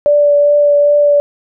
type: tone with vibrato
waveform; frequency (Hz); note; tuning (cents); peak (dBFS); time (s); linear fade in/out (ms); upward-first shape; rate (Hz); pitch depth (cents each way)
sine; 582; D5; -16; -6; 0.06-1.2; 0; triangle; 2.5; 13
effects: none